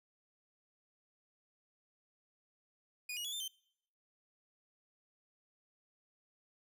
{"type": "tone with pitch steps", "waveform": "sawtooth", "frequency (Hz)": [2460, 2890, 3384, 3574, 3108], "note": ["D#7", "F#7", "G#7", "A7", "G7"], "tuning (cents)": [-20, -41, 32, 26, -16], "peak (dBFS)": -36, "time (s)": [3.09, 3.48], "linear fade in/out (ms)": 5, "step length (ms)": 78, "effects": ["noise-tail reverb RT60 0.7 s tail -25 dB re dry"]}